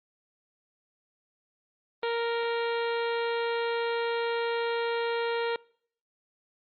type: harmonic tone with a mistuned harmonic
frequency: 466.2 Hz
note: A#4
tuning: in tune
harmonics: 1 / 2 / 3 / 4 / 5 / 6 / 7 / 8 / 9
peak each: -28 / -34 / -38 / -40 / -42 / -44 / -45 / -46 / -47 dBFS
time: 2.03-5.56 s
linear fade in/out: 2 ms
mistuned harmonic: 9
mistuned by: -20 cents
effects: noise-tail reverb RT60 0.6 s tail -25 dB re dry + Opus 24 kbps